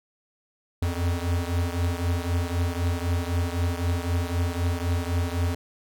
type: beating tone pair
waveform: square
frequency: 85.3 / 89.2 Hz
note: F2 / F2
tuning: -40 / +37 cents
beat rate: 3.9 Hz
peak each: -26 / -29 dBFS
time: 0.82-5.55 s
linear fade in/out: 5 ms
effects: none